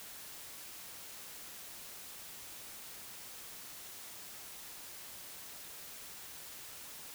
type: silence
effects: white hiss -49 dBFS RMS until 7.14 s